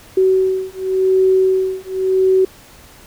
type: beating tone pair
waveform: sine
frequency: 377 / 377.9 Hz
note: F#4 / F#4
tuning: +32 / +37 cents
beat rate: 0.9 Hz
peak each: -15 / -15 dBFS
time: 0.17-2.45 s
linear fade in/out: 5 ms
effects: pink hiss -43 dBFS RMS until 3.06 s